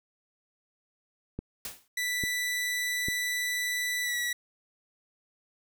click train, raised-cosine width 3 ms, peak -21 dBFS, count 3, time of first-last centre 1.39-3.085 s, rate 1.18 Hz
white noise with exponential decay, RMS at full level -34 dBFS, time 1.65-1.88 s, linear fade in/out 2 ms, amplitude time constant 49 ms
sawtooth tone with pitch glide, 1975.5 to 1940.4 Hz, B6 to B6, 0 to -31 cents, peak -25 dBFS, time 1.97-4.33 s, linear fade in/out 5 ms, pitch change -31 cents, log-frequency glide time 4.02-4.16 s
effects none

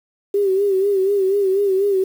sine tone with vibrato, 392 Hz, G4, in tune, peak -14 dBFS, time 0.34-2.04 s, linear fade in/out 5 ms, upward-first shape sine, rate 4.1 Hz, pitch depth 72 cents each way, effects 7-bit

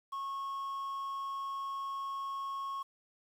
triangle tone with quantisation, 1095 Hz, C#6, 22 cents flat, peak -34 dBFS, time 0.12-2.83 s, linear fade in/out 10 ms, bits 10, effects none

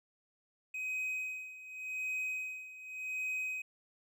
triangle tone with tremolo, 2521 Hz, D#7, 22 cents sharp, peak -32 dBFS, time 0.74-3.62 s, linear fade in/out 5 ms, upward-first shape sine, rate 0.87 Hz, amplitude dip 80%, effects none

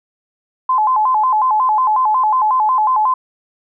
sine tone with vibrato, 940 Hz, A#5, 14 cents sharp, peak -11 dBFS, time 0.69-3.14 s, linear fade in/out 5 ms, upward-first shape square, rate 5.5 Hz, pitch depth 160 cents each way, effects none

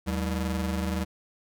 35% pulse ring-modulated tone, 132.7 Hz, C3, 25 cents sharp, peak -22 dBFS, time 0.06-1.05 s, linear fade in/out 20 ms, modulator 55.6 Hz, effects none

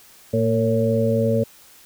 harmonic tone with a mistuned harmonic, 113.9 Hz, A#2, 40 cents flat, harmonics 1 / 2 / 4 / 5, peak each -22 / -22 / -22 / -22 dBFS, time 0.33-1.44 s, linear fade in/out 10 ms, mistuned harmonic 5, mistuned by -32 cents, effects white hiss -49 dBFS RMS until 1.85 s

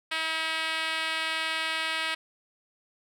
5% pulse tone with band-pass filter, 320.7 Hz, E4, 48 cents flat, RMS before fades -30 dBFS, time 0.11-2.15 s, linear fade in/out 10 ms, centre 2400 Hz, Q 0.74, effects none

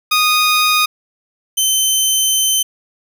15% pulse tone pair in turn, 1238 / 3080 Hz, D#6 / G7, -9 / -31 cents, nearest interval octave + major third, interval 1578 cents, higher second, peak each -5 dBFS, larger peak neither, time 0.11-0.86 / 1.57-2.63 s, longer second, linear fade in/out 10 ms, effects none

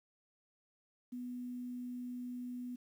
sine tone, 246.9 Hz, B3, in tune, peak -40 dBFS, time 1.12-2.76 s, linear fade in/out 10 ms, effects 11-bit

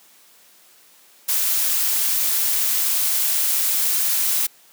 blue noise, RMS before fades -20 dBFS, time 1.28-4.47 s, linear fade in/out 10 ms, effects white hiss -52 dBFS RMS until 4.72 s + high-pass 200 Hz 12 dB/octave

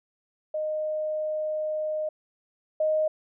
sine tone pair in turn, 617 / 621.3 Hz, D#5 / D#5, -15 / -3 cents, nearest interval unison, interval 12 cents, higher second, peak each -26 / -21 dBFS, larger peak second, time 0.54-2.09 / 2.8-3.08 s, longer first, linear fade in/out 5 ms, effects none

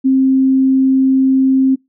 sine tone, 264.8 Hz, C4, 21 cents sharp, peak -8 dBFS, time 0.04-1.76 s, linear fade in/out 20 ms, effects noise-tail reverb RT60 0.2 s tail -23 dB re dry

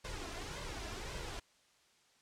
pink noise with flanger, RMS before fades -43 dBFS, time 0.04-1.4 s, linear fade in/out 10 ms, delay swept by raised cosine 1.9 to 3 ms, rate 1.8 Hz, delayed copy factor +0.6, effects white hiss -69 dBFS RMS until 2.21 s + low-pass 7000 Hz 12 dB/octave

